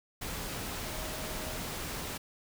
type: tone in noise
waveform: sine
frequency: 625 Hz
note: D#5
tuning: 8 cents sharp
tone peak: -47 dBFS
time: 0.85-1.58 s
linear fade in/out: 10 ms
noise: pink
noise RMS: -38 dBFS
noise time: 0.21-2.18 s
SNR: -12 dB
effects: none